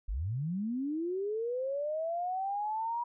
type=linear sweep; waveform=sine; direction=up; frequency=38.89 to 963 Hz; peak=-31 dBFS; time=0.08-3.04 s; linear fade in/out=10 ms; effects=none